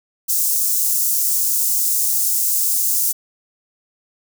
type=high-pass noise; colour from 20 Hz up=white; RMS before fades=-18 dBFS; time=0.28-3.13 s; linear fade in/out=20 ms; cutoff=6300 Hz; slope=24 dB/octave; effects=none